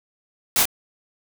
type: noise with echo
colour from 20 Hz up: white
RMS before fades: -19 dBFS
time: 0.56-0.63 s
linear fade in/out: 2 ms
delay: 25 ms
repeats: 1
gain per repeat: -2 dB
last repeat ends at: 0.655 s
effects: none